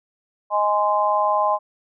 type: chord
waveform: sine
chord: Ab major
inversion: second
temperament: just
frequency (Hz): 623 / 830.6 / 1038.3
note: Eb5 / Ab5 / C6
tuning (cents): +2 / 0 / -14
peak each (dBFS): -22 / -21 / -20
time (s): 0.5-1.59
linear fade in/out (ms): 50
effects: none